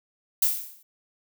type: noise with exponential decay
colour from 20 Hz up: violet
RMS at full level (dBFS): -18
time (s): 0.42-0.83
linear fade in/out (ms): 5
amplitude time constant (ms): 89
effects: none